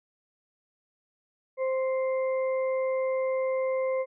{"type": "harmonic tone", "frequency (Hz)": 523.3, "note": "C5", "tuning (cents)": 0, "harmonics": [1, 2, 4], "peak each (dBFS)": [-25, -38, -41], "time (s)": [1.57, 4.06], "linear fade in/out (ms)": 50, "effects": []}